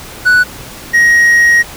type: tone pair in turn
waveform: triangle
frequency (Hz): 1481 / 1885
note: F#6 / A#6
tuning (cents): +1 / +19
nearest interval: major third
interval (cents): 418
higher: second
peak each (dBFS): -3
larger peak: neither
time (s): 0.25-0.44 / 0.93-1.63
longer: second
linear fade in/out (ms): 20
effects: pink hiss -30 dBFS RMS until 1.76 s